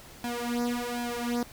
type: tone with flanger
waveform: sawtooth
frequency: 240.5 Hz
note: B3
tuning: 46 cents flat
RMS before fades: -31 dBFS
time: 0.24-1.43 s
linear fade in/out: 2 ms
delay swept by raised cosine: 1.2 to 4 ms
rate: 1.3 Hz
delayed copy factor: +0.95
effects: pink hiss -49 dBFS RMS until 1.52 s